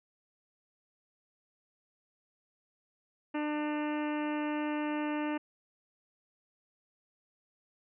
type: harmonic tone with a mistuned harmonic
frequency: 299.5 Hz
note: D4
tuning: 34 cents sharp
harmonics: 1 / 2 / 3 / 4 / 5 / 6 / 7 / 8 / 9 / 10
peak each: -32 / -40 / -40 / -46 / -47 / -46 / -50 / -50 / -49 / -54 dBFS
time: 3.34-5.38 s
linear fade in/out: 10 ms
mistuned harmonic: 10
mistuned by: -54 cents
effects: none